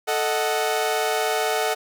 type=chord; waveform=sawtooth; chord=D# diminished; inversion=second; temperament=equal; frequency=440 / 622.3 / 740 Hz; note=A4 / D#5 / F#5; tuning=0 / 0 / 0 cents; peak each=-21 / -23 / -21 dBFS; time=0.07-1.75 s; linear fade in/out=20 ms; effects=none